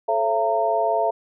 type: tone cluster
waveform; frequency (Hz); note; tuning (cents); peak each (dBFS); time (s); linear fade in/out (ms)
sine; 434.2 / 539 / 677 / 919; A4 / C#5 / E5 / A#5; -23 / -49 / +46 / -25; -26 / -28 / -20 / -25; 0.08-1.11; 10
effects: none